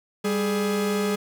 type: tone pair together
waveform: 45% pulse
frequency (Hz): 198.6 / 420.5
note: G3 / G#4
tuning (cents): +23 / +22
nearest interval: octave + minor second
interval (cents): 1299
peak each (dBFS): -25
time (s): 0.24-1.16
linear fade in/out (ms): 10
effects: none